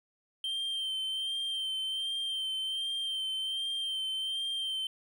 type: tone with vibrato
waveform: triangle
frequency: 3136 Hz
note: G7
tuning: in tune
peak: -30 dBFS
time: 0.44-4.87 s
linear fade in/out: 2 ms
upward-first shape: sine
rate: 1.3 Hz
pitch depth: 26 cents each way
effects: none